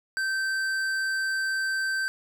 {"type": "tone with tanh clipping", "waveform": "sine", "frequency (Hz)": 1554, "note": "G6", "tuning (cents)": -16, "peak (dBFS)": -27, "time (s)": [0.17, 2.08], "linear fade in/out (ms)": 0, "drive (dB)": 13, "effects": []}